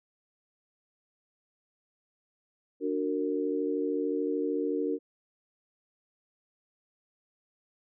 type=chord; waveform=sine; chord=D augmented; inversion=none; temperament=just; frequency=293.7 / 367.1 / 458.9 Hz; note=D4 / F#4 / A#4; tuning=0 / -14 / -27 cents; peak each=-31 / -33 / -31 dBFS; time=2.8-4.99 s; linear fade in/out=50 ms; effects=none